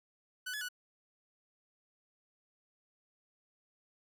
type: tone with pitch steps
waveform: sawtooth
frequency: 1495 / 1703 / 1476 Hz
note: F#6 / G#6 / F#6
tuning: +17 / +43 / -5 cents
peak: -34 dBFS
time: 0.46-0.688 s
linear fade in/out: 10 ms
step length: 76 ms
effects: none